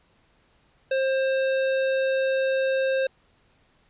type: tone with hard clipping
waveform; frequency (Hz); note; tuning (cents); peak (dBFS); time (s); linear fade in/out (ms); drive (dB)
sine; 531; C5; +25; -23; 0.91-3.07; 5; 15
effects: pink hiss -63 dBFS RMS until 3.89 s + resampled to 8000 Hz